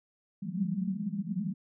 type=band-pass noise; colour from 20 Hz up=white; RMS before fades=-33 dBFS; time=0.42-1.54 s; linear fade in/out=10 ms; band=170 to 210 Hz; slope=96 dB/octave; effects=none